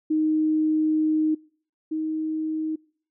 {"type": "tone pair in turn", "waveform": "sine", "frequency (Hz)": [311.1, 314], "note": ["D#4", "D#4"], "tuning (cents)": [0, 16], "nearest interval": "unison", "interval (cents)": 16, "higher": "second", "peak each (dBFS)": [-19, -24], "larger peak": "first", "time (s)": [[0.1, 1.35], [1.91, 2.76]], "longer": "first", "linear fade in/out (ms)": 10, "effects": ["noise-tail reverb RT60 0.5 s tail -25 dB re dry"]}